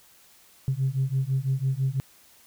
sine beating tone pair, 130.6 / 136.6 Hz, C3 / C#3, -3 / -25 cents, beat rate 6 Hz, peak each -25 dBFS, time 0.68-2 s, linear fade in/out 0 ms, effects tanh soft clip ceiling -17 dBFS + white hiss -56 dBFS RMS until 2.46 s

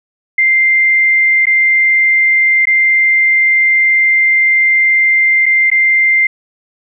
sine tone with dropouts, 2093 Hz, C7, in tune, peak -7 dBFS, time 0.38-6.27 s, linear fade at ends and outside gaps 5 ms, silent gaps 1.456-1.468 / 2.655-2.67 / 5.458-5.462 / 5.702-5.715 s, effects none

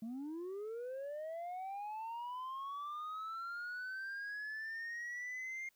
sine linear sweep, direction up, 215.5 to 2123 Hz, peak -38 dBFS, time 0.02-5.69 s, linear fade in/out 5 ms, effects tanh soft clip ceiling -40 dBFS + white hiss -75 dBFS RMS until 5.75 s

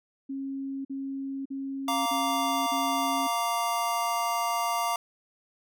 sine tone bursts, 271.9 Hz, C#4, 33 cents flat, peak -31 dBFS, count 5, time 0.29-3.274 s, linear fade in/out 10 ms, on 560 ms, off 46 ms
square chord, Bb major, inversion second, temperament just, 699.2 / 932.3 / 1165.4 Hz, F5 / Bb5 / D6, +2 / 0 / -14 cents, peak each -31 dBFS, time 1.88-4.96 s, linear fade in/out 2 ms
effects none

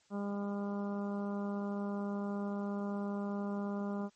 harmonic tone, 201.9 Hz, G#3, 49 cents flat, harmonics 1 / 2 / 3 / 4 / 5 / 6 / 7, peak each -35 / -43 / -45 / -49 / -50 / -51 / -55 dBFS, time 0.1-4.1 s, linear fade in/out 50 ms, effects white hiss -70 dBFS RMS until 4.15 s + MP3 32 kbps

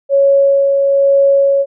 sine tone with tremolo, 554.4 Hz, C#5, in tune, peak -6 dBFS, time 0.09-1.66 s, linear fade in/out 50 ms, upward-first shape sine, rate 1.1 Hz, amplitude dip 30%, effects none

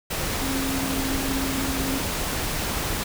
sine tone in noise, 268.3 Hz, C4, 44 cents sharp, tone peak -27 dBFS, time 0.41-1.99 s, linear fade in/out 10 ms, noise pink, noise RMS -27 dBFS, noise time 0.1-3.04 s, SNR -3 dB, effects none

